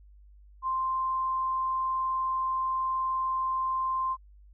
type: tone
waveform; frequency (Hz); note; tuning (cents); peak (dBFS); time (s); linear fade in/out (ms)
sine; 1046.5; C6; 0; -26; 0.62-4.17; 50
effects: added 50 Hz sine -51 dBFS peak until 4.53 s